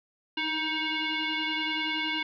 sine tone with frequency modulation, 320.3 Hz, E4, 50 cents flat, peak -27 dBFS, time 0.37-2.23 s, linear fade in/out 5 ms, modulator 630 Hz, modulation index 5.1, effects none

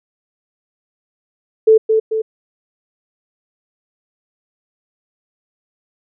sine tone with echo, 440 Hz, A4, in tune, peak -5 dBFS, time 1.67-1.78 s, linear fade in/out 10 ms, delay 220 ms, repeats 2, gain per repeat -5 dB, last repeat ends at 2.22 s, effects none

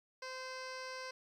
15% pulse tone with low-pass filter, 517 Hz, C5, 21 cents flat, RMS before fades -45 dBFS, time 0.22-1.11 s, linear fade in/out 5 ms, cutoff 5000 Hz, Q 2, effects 12-bit

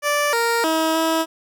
15% pulse tone with pitch steps, 585 / 465.4 / 320.3 / 323.8 Hz, D5 / A#4 / E4 / E4, -7 / -3 / -50 / -31 cents, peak -11 dBFS, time 0.02-1.26 s, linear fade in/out 50 ms, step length 310 ms, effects none

